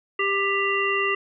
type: harmonic tone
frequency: 395.4 Hz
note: G4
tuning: 15 cents sharp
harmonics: 1 / 3 / 5 / 7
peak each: -26 / -26 / -26 / -26 dBFS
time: 0.19-1.15 s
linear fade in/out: 5 ms
effects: none